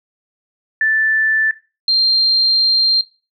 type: tone pair in turn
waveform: sine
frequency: 1760 / 4179 Hz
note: A6 / C8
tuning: 0 / -3 cents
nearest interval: octave + minor third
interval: 1497 cents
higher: second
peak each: -12 / -11 dBFS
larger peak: second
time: 0.81-1.51 / 1.88-3.01 s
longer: second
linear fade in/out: 2 ms
effects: noise-tail reverb RT60 0.3 s tail -17 dB re dry